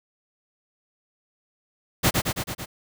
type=noise with echo; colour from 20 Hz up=pink; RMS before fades=-19 dBFS; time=2.03-2.11 s; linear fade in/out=20 ms; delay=110 ms; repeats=5; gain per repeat=-3 dB; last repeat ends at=2.66 s; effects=none